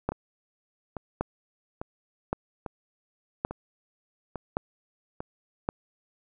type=two click trains; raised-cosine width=1 ms; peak=-12 / -20 dBFS; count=6 / 7; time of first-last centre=0.09-5.689 / 0.12-5.205 s; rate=0.893 / 1.18 Hz; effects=none